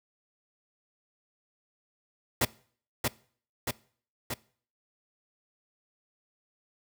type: noise with echo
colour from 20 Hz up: pink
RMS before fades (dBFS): -24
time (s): 2.41-2.45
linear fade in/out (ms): 5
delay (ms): 630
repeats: 3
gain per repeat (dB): -3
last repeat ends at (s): 4.34
effects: noise-tail reverb RT60 0.5 s tail -22 dB re dry + high-pass 80 Hz 12 dB/octave